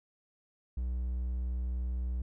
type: tone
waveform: triangle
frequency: 61.74 Hz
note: B1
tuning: in tune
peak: -29 dBFS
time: 0.77-2.22 s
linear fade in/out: 5 ms
effects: none